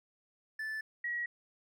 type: tone pair in turn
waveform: triangle / sine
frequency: 1752 / 1912.4 Hz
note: A6 / A#6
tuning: -8 / +44 cents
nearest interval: major second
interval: 152 cents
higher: second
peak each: -34 / -33 dBFS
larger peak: second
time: 0.59-0.81 / 1.04-1.26 s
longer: neither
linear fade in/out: 5 ms
effects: none